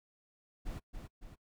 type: noise with echo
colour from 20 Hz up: brown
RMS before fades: -40 dBFS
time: 0.65-0.8 s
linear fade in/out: 20 ms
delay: 280 ms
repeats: 2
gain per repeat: -5 dB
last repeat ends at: 1.36 s
effects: noise-tail reverb RT60 0.1 s tail -25 dB re dry